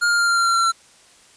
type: tone with pitch steps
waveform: square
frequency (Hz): 1415 / 1406 / 1397.1 / 1388.3 / 1379.5 / 1370.8 / 1362.1 / 1353.4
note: F6 / F6 / F6 / F6 / F6 / F6 / F6 / E6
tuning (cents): +22 / +11 / 0 / -11 / -22 / -33 / -44 / +45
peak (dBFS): -16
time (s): 0.01-0.722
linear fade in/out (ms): 20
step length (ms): 89
effects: white hiss -51 dBFS RMS until 1.36 s + resampled to 22050 Hz